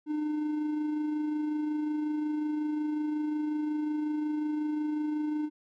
triangle tone with amplitude modulation, 302.2 Hz, D4, 50 cents sharp, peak -25 dBFS, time 0.06-5.5 s, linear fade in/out 50 ms, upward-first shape sine, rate 25.5 Hz, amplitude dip 30%, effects none

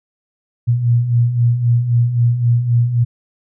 sine beating tone pair, 116.54 / 120.34 Hz, A#2 / B2, 0 / -44 cents, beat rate 3.8 Hz, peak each -19 / -12 dBFS, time 0.67-3.05 s, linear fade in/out 20 ms, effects none

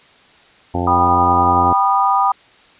harmonic tone, 88.3 Hz, F2, 20 cents sharp, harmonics 1 / 2 / 3 / 4 / 5 / 6 / 7 / 8 / 9 / 10, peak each -22 / -27 / -23 / -25 / -30 / -31 / -33 / -26 / -27 / -28 dBFS, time 0.74-1.73 s, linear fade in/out 5 ms
sine chord, G augmented, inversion none, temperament just, 784 / 980 / 1225 Hz, G5 / B5 / D#6, 0 / -14 / -27 cents, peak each -16 dBFS, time 0.87-2.32 s, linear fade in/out 5 ms
effects white hiss -48 dBFS RMS until 2.79 s + resampled to 8000 Hz

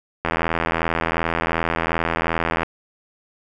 click train, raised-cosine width 0.5 ms, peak -5 dBFS, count 198, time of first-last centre 0.25-2.632 s, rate 82.7 Hz, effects none

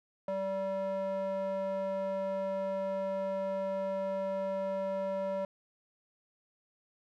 square tone with band-pass filter, 193.1 Hz, G3, 26 cents flat, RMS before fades -34 dBFS, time 0.28-5.45 s, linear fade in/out 2 ms, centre 670 Hz, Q 4.7, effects none

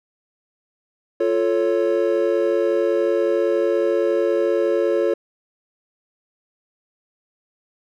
triangle chord, F augmented, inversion none, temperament equal, 349.2 / 440 / 554.4 Hz, F4 / A4 / C#5, 0 / 0 / 0 cents, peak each -19 dBFS, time 1.2-5.14 s, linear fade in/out 5 ms, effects none

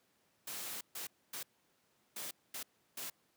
white noise bursts at uneven times, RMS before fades -43 dBFS, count 6, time 0.47-0.81 / 0.95-1.07 / 1.33-1.43 / 2.16-2.31 / 2.54-2.63 / 2.97-3.1 s, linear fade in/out 5 ms, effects pink hiss -74 dBFS RMS until 3.36 s + high-pass 150 Hz 12 dB/octave

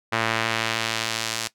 sawtooth tone with band-pass filter sweep, 112.9 Hz, A2, 45 cents sharp, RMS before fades -26 dBFS, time 0.12-1.48 s, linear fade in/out 10 ms, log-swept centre 1700 to 6000 Hz, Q 0.84, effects noise-tail reverb RT60 0.1 s tail -17 dB re dry

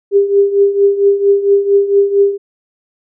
sine tone with tremolo, 400 Hz, G4, 35 cents sharp, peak -4 dBFS, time 0.11-2.38 s, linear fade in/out 50 ms, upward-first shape triangle, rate 4.4 Hz, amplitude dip 80%, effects none

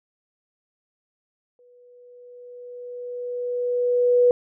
sine tone with exponential growth, 490 Hz, B4, 14 cents flat, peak -12 dBFS, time 1.59-4.31 s, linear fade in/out 1 ms, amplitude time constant 590 ms, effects none

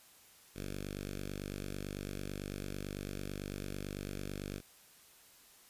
5% pulse tone with notch filter, 49 Hz, G1, in tune, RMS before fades -42 dBFS, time 0.54-4.62 s, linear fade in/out 50 ms, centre 890 Hz, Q 0.59, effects white hiss -61 dBFS RMS until 5.69 s + resampled to 32000 Hz

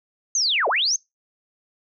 sine linear two-way sweep, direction down then up, 6530 to 383.6 to 6530 Hz, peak -18 dBFS, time 0.35-0.96 s, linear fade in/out 2 ms, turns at 0.68 s, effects noise-tail reverb RT60 0.2 s tail -25 dB re dry

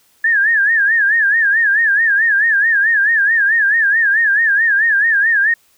sine tone with vibrato, 1717 Hz, A6, 43 cents flat, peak -10 dBFS, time 0.24-5.54 s, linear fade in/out 5 ms, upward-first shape sine, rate 4.6 Hz, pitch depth 140 cents each way, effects white hiss -55 dBFS RMS until 5.77 s

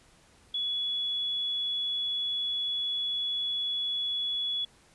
sine tone, 3391 Hz, G#7, 35 cents sharp, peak -28 dBFS, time 0.54-4.65 s, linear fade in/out 5 ms, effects pink hiss -60 dBFS RMS until 4.94 s + resampled to 24000 Hz

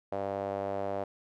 sawtooth tone with band-pass filter, 98.8 Hz, G2, 14 cents sharp, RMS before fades -34 dBFS, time 0.12-1.04 s, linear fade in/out 5 ms, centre 620 Hz, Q 3.5, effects none

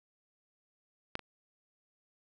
clicks, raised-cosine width 0.3 ms, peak -17 / -30 dBFS, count 2, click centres 1.154 / 1.193 s, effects none

